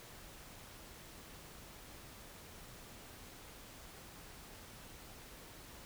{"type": "silence", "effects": ["pink hiss -54 dBFS RMS until 5.85 s"]}